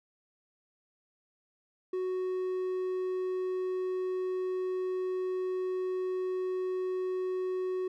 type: tone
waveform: triangle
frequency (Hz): 370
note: F#4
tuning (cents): 0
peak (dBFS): -28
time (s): 1.93-7.88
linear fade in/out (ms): 5
effects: none